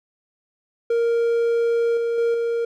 triangle tone with level steps, 466.2 Hz, A#4, in tune, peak -15 / -18 / -15 / -18 dBFS, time 0.9-2.65 s, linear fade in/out 5 ms, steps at 1.97 / 2.18 / 2.34 s, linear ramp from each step 2 ms, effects none

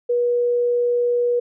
sine tone, 483.3 Hz, B4, 38 cents flat, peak -16 dBFS, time 0.09-1.4 s, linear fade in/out 10 ms, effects none

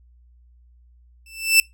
sawtooth tone with exponential growth, 2657 Hz, E7, 13 cents sharp, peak -5 dBFS, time 1.26-1.6 s, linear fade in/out 2 ms, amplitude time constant 73 ms, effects noise-tail reverb RT60 0.2 s tail -24 dB re dry + added 60 Hz sine -50 dBFS peak until 1.73 s

